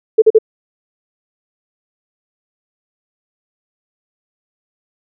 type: tone bursts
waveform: sine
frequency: 440 Hz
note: A4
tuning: in tune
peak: -3 dBFS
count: 3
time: 0.18-0.387 s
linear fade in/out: 10 ms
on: 41 ms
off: 42 ms
effects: none